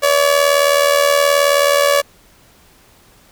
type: tone with amplitude modulation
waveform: sawtooth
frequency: 569 Hz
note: C#5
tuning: 45 cents sharp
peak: -4 dBFS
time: 0.02-2.02 s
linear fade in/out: 20 ms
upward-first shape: sine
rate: 78.9 Hz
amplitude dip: 65%
effects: pink hiss -49 dBFS RMS until 3.31 s